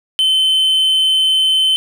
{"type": "tone", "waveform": "triangle", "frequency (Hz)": 3068, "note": "G7", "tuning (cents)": -38, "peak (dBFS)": -9, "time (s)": [0.19, 1.76], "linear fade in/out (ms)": 0, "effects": []}